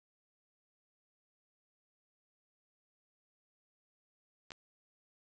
clicks, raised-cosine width 0.2 ms, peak -28 dBFS, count 2, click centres 4.506 / 4.519 s, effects resampled to 16000 Hz

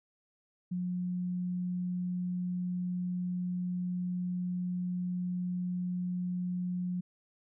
sine tone, 179.6 Hz, F3, 49 cents sharp, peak -31 dBFS, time 0.71-7.01 s, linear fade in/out 10 ms, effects none

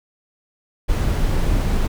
brown noise, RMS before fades -18 dBFS, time 0.88-1.88 s, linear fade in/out 20 ms, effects none

